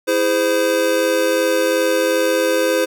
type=chord; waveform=square; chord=E augmented; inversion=none; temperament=just; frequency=329.6 / 412 / 515 Hz; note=E4 / G#4 / B#4; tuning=0 / -14 / -28 cents; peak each=-22 / -23 / -17 dBFS; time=0.07-2.86 s; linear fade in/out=20 ms; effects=none